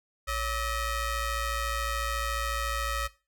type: ring-modulated tone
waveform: sawtooth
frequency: 615 Hz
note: D#5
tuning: 20 cents flat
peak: -22 dBFS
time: 0.27-3.08 s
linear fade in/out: 20 ms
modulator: 672 Hz
effects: noise-tail reverb RT60 0.3 s tail -18 dB re dry